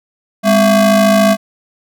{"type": "ring-modulated tone", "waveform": "square", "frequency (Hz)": 230, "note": "A#3", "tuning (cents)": -23, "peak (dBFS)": -5, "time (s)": [0.43, 1.37], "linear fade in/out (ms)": 50, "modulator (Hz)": 433, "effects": []}